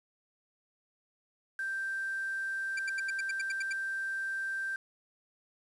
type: tone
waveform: sine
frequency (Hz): 1570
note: G6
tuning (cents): +2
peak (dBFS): -32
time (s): 1.59-4.76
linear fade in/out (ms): 2
type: tone bursts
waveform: sawtooth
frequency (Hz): 2349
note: D7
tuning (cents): 0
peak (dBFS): -32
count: 10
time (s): 2.77-3.728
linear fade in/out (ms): 5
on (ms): 22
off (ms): 82
effects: resampled to 24000 Hz + 9-bit